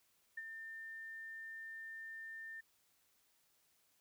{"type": "tone with ADSR envelope", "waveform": "sine", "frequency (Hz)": 1800, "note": "A6", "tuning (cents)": 39, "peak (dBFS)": -40, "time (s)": [0.37, 2.61], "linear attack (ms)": 7, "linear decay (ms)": 35, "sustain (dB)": -6, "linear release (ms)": 11, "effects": ["white hiss -75 dBFS RMS until 4 s"]}